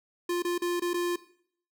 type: tone with dropouts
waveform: square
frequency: 350 Hz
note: F4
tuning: 4 cents sharp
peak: -27 dBFS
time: 0.29-1.16 s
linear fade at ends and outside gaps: 5 ms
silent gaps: 0.423-0.448 / 0.58-0.619 / 0.798-0.82 / 0.934-0.941 s
effects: noise-tail reverb RT60 0.6 s tail -17 dB re dry